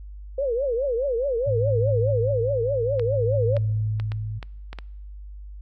sine tone with vibrato, 510 Hz, C5, 44 cents flat, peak -21 dBFS, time 0.38-3.58 s, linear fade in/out 5 ms, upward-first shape triangle, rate 4.8 Hz, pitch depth 240 cents each way
sine tone with tremolo, 107.7 Hz, A2, 37 cents flat, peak -20 dBFS, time 1.46-4.4 s, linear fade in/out 20 ms, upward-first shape sine, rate 0.59 Hz, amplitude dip 60%
clicks, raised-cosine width 0.3 ms, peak -20 dBFS, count 7, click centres 2.996 / 3.567 / 3.999 / 4.119 / 4.428 / 4.73 / 4.787 s
effects noise-tail reverb RT60 1.0 s tail -25 dB re dry + added 50 Hz sine -36 dBFS peak until 5.61 s

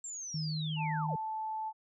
sine linear sweep, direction down, 7500 to 403.9 Hz, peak -39 dBFS, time 0.04-1.15 s, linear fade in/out 2 ms
sine tone, 155.56 Hz, D#3, in tune, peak -33 dBFS, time 0.34-1.16 s, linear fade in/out 5 ms
sine tone with pitch glide, 882 to 873.9 Hz, A5 to A5, +4 to -12 cents, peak -34 dBFS, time 0.76-1.73 s, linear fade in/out 50 ms, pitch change -16 cents, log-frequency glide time 1-1.35 s
effects none

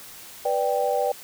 sine chord, G major, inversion first, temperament equal, 493.9 / 587.3 / 784 Hz, B4 / D5 / G5, 0 / 0 / 0 cents, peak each -25 dBFS, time 0.45-1.12 s, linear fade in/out 5 ms, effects white hiss -43 dBFS RMS until 1.23 s

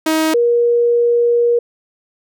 sawtooth / sine tone pair in turn, 316.5 / 475.1 Hz, D#4 / A#4, +30 / +33 cents, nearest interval perfect fifth, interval 703 cents, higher second, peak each -9 / -10 dBFS, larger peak first, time 0.06-0.34 / 0.34-1.59 s, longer second, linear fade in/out 5 ms, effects none

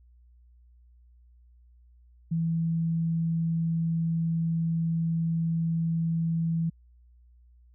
sine tone, 164.7 Hz, E3, 1 cent flat, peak -24 dBFS, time 2.31-6.7 s, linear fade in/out 10 ms, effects added 60 Hz sine -54 dBFS peak until 7.74 s

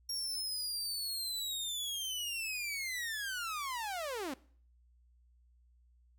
sawtooth linear sweep, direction down, 5590 to 245.6 Hz, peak -33 dBFS, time 0.09-4.34 s, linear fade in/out 5 ms, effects noise-tail reverb RT60 0.5 s tail -20 dB re dry + added 60 Hz sine -63 dBFS peak until 6.18 s

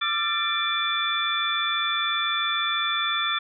sine tone cluster, 1184 / 1361 / 1773 / 2356 / 3483 Hz, D6 / F6 / A6 / D7 / A7, +14 / -45 / +13 / +5 / -18 cents, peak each -30 / -29 / -31 / -31 / -26 dBFS, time 0.01-3.39 s, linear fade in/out 10 ms, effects none

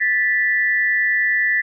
sine tone pair together, 1760 / 1969.8 Hz, A6 / B6, 0 / -5 cents, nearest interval major second, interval 195 cents, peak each -18 dBFS, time 0-1.62 s, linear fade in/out 20 ms, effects none

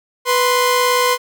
sawtooth tone pair together, 493.9 / 1045.3 Hz, B4 / C6, 0 / -2 cents, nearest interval octave + minor second, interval 1298 cents, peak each -12 dBFS, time 0.25-1.18 s, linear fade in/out 50 ms, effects none

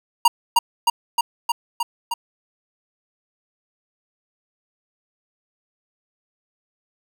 square tone with echo, 940 Hz, A#5, 14 cents sharp, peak -10 dBFS, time 0.25-0.28 s, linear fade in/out 5 ms, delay 310 ms, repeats 6, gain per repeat -2 dB, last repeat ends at 2.14 s, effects none

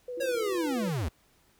sine tone with vibrato, 493.9 Hz, B4, in tune, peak -34 dBFS, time 0.08-0.9 s, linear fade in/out 5 ms, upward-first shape square, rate 12 Hz, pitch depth 16 cents each way
sine tone with tremolo, 342.8 Hz, F4, 32 cents flat, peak -37 dBFS, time 0.17-0.89 s, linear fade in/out 5 ms, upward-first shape square, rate 17 Hz, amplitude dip 70%
square linear sweep, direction down, 557 to 64.5 Hz, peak -29 dBFS, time 0.2-1.09 s, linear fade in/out 10 ms
effects pink hiss -65 dBFS RMS until 1.59 s

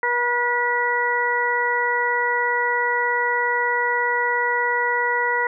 harmonic tone with a mistuned harmonic, 482.6 Hz, B4, 40 cents flat, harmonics 1 / 2 / 3 / 4, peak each -26 / -23 / -26 / -22 dBFS, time 0.03-5.47 s, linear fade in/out 2 ms, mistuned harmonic 4, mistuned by +15 cents, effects none

